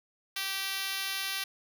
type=tone with high-pass filter; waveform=5% pulse; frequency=388.5 Hz; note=G4; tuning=16 cents flat; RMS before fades=-34 dBFS; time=0.36-1.44 s; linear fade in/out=5 ms; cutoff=1400 Hz; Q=0.52; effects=none